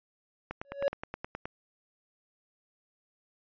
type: click train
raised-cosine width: 0.5 ms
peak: -21 dBFS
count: 10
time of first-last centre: 0.51-1.455 s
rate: 9.52 Hz
type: tone with exponential growth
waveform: triangle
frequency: 560 Hz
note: C#5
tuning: 18 cents sharp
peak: -19 dBFS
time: 0.65-0.88 s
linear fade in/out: 0 ms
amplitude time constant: 48 ms
effects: resampled to 11025 Hz